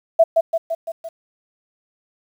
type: tone with echo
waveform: sine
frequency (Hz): 660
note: E5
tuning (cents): +2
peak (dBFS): -7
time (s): 0.19-0.24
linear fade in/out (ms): 10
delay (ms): 170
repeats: 5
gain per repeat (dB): -4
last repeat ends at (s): 1.09
effects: 8-bit